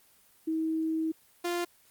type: tone pair in turn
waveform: sine / sawtooth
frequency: 320 / 348.5 Hz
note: D#4 / F4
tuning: +49 / -4 cents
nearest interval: minor second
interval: 147 cents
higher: second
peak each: -27 / -25 dBFS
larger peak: second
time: 0.47-1.12 / 1.44-1.65 s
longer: first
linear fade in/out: 10 ms
effects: white hiss -62 dBFS RMS until 1.9 s + Opus 24 kbps